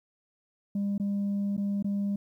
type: tone with dropouts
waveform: sine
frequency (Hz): 200.9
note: G3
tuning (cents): +43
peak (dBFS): -24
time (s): 0.75-2.16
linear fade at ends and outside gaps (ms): 5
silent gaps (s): 0.98-0.998 / 1.567-1.577 / 1.826-1.844
effects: tanh soft clip ceiling -25 dBFS + 11-bit